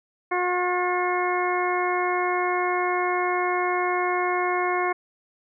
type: harmonic tone with a mistuned harmonic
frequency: 360 Hz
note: F#4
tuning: 47 cents flat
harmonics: 1 / 2 / 3 / 4 / 5 / 6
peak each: -26 / -27 / -27 / -34 / -33 / -30 dBFS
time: 0.31-4.93 s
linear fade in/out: 10 ms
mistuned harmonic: 5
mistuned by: -30 cents
effects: none